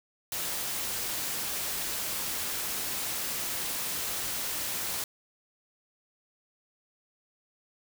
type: noise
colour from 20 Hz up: white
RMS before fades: -33 dBFS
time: 0.32-5.04 s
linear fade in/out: 2 ms
effects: none